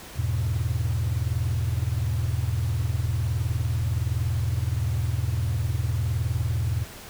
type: chord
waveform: sine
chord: E major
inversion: none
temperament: equal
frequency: 82.41 / 103.83 / 123.47 Hz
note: E2 / G#2 / B2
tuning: 0 / 0 / 0 cents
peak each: -26 dBFS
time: 0.15-6.86 s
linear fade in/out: 50 ms
effects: tanh soft clip ceiling -17 dBFS + pink hiss -42 dBFS RMS until 7.09 s